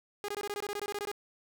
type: tone bursts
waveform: sawtooth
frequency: 410 Hz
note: G#4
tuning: 22 cents flat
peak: -30 dBFS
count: 14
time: 0.24-1.115 s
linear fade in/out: 0 ms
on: 43 ms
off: 21 ms
effects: none